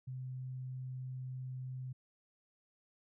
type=tone; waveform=sine; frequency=128.8 Hz; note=C3; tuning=27 cents flat; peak=-40 dBFS; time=0.07-1.93 s; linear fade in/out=10 ms; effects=none